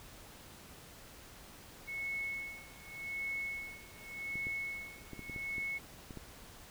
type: tone with tremolo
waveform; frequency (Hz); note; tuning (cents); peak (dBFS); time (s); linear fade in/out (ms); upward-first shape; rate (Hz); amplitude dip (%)
sine; 2196; C#7; -17; -35; 1.87-5.79; 20; sine; 0.86; 95
type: clicks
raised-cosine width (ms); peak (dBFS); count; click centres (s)
3; -32; 9; 4.356 / 4.469 / 5.133 / 5.193 / 5.297 / 5.362 / 5.582 / 6.108 / 6.173
effects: pink hiss -54 dBFS RMS until 6.7 s